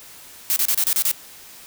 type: noise bursts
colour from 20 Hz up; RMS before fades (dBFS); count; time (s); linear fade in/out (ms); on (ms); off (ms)
blue; -19; 7; 0.5-1.114; 0; 62; 30
effects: white hiss -43 dBFS RMS until 1.66 s